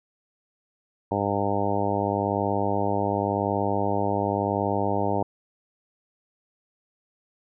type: harmonic tone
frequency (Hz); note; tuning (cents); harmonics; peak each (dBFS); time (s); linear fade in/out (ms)
100.9; G#2; -49; 1 / 2 / 3 / 4 / 5 / 6 / 7 / 8 / 9; -31 / -31 / -31 / -31 / -31 / -31 / -31 / -31 / -31; 1.11-5.23; 5
effects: none